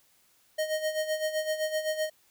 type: tone with tremolo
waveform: square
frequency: 622.3 Hz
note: D#5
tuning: in tune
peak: -26 dBFS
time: 0.58-2.1 s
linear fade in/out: 10 ms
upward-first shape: sine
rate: 7.8 Hz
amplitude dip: 70%
effects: white hiss -65 dBFS RMS until 2.3 s